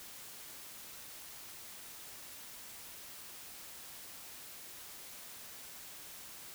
silence, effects white hiss -50 dBFS RMS until 6.54 s

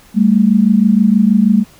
sine tone pair together, 197.4 / 223.7 Hz, G3 / A3, +12 / +29 cents, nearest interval major second, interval 217 cents, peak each -10 dBFS, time 0.14-1.65 s, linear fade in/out 50 ms, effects pink hiss -45 dBFS RMS until 1.79 s

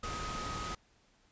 sine tone in noise, 1258 Hz, D#6, 19 cents sharp, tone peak -40 dBFS, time 0.03-0.75 s, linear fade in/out 5 ms, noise pink, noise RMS -40 dBFS, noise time 0.03-0.75 s, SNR -3 dB, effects pink hiss -68 dBFS RMS until 1.31 s + resampled to 16000 Hz

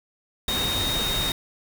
sine tone in noise, 3718 Hz, A#7, 5 cents flat, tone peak -25 dBFS, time 0.48-1.32 s, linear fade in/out 2 ms, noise pink, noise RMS -28 dBFS, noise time 0.48-1.32 s, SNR 0 dB, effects none

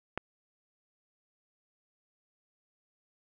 click, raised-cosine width 0.5 ms, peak -17 dBFS, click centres 0.176 s, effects none

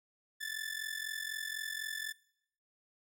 sawtooth ring-modulated tone, 1750 Hz, A6, 10 cents flat, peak -31 dBFS, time 0.4-2.13 s, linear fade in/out 20 ms, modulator 22 Hz, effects noise-tail reverb RT60 0.7 s tail -21 dB re dry

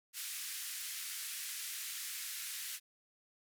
white band-pass noise, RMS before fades -43 dBFS, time 0.13-2.8 s, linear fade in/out 50 ms, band 1600 to 14000 Hz, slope 24 dB/octave, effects none

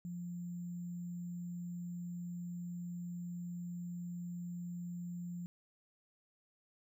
sine tone with sample-and-hold, 174.61 Hz, F3, in tune, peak -40 dBFS, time 0.05-5.46 s, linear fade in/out 0 ms, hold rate 7350 Hz, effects none

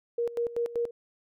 sine tone with tremolo, 471.6 Hz, A#4, 20 cents sharp, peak -25 dBFS, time 0.18-0.91 s, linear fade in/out 5 ms, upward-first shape square, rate 5.2 Hz, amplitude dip 80%, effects none

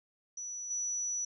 sine tone with level steps, 5910 Hz, F#8, 3 cents flat, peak -38 / -32 dBFS, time 0.37-1.25 s, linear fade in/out 5 ms, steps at 0.7 s, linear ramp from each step 10 ms, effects none

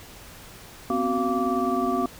sine tone cluster, 246.8 / 266 / 372.5 / 694 / 1162 Hz, B3 / C4 / F#4 / F5 / D6, -1 / +29 / +12 / -11 / -19 cents, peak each -28 dBFS, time 0.9-2.06 s, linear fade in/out 2 ms, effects pink hiss -45 dBFS RMS until 2.19 s

